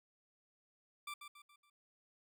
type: tone with echo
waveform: 20% pulse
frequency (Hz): 1174.7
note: D6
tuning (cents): 0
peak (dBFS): -38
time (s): 1.07-1.14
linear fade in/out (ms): 5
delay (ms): 140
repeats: 4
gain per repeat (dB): -7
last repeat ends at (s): 1.7
effects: none